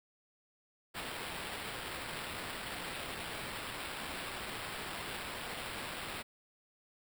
white noise with sample-and-hold, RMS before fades -42 dBFS, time 0.94-6.23 s, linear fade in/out 20 ms, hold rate 6300 Hz, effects none

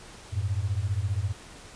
sine beating tone pair, 91.4 / 106.4 Hz, F#2 / G#2, -21 / +42 cents, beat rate 15 Hz, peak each -28 dBFS, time 0.32-1.33 s, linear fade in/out 20 ms, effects pink hiss -47 dBFS RMS until 1.75 s + resampled to 22050 Hz

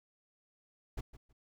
brown noise with echo, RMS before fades -36 dBFS, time 0.97-1.01 s, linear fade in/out 10 ms, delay 160 ms, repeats 2, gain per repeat -14 dB, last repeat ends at 1.33 s, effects none

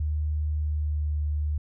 sine tone with pitch glide, 75.9 to 74.77 Hz, D#2 to D2, -42 to +32 cents, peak -24 dBFS, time 0-1.58 s, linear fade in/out 5 ms, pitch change -26 cents, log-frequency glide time 0.47-1.25 s, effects none

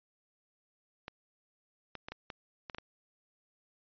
clicks, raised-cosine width 0.3 ms, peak -25 dBFS, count 8, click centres 1.081 / 1.953 / 2.085 / 2.12 / 2.302 / 2.698 / 2.747 / 2.784 s, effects resampled to 11025 Hz

